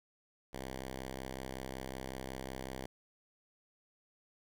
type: tone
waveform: 5% pulse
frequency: 65.4 Hz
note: C2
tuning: in tune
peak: -30 dBFS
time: 0.53-2.86 s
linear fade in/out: 5 ms
effects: none